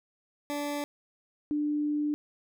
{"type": "tone pair in turn", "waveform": ["20% pulse", "sine"], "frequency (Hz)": [290.3, 296.6], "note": ["D4", "D4"], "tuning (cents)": [-20, 17], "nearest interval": "unison", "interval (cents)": 37, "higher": "second", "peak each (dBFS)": -26, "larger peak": "neither", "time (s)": [[0.5, 0.84], [1.51, 2.14]], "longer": "second", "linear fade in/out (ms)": 0, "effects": []}